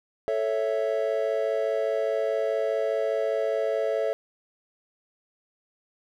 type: chord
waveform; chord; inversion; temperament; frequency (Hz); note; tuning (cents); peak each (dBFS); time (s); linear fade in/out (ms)
triangle; A major; none; equal; 440 / 554.4 / 659.3; A4 / C#5 / E5; 0 / 0 / 0; -26; 0.28-4.13; 0
effects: none